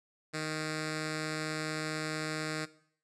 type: tone with notch filter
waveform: 5% pulse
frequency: 155.56 Hz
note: D#3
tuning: in tune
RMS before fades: -36 dBFS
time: 0.33-2.66 s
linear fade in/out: 20 ms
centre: 910 Hz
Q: 1.1
effects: noise-tail reverb RT60 0.6 s tail -18 dB re dry + resampled to 22050 Hz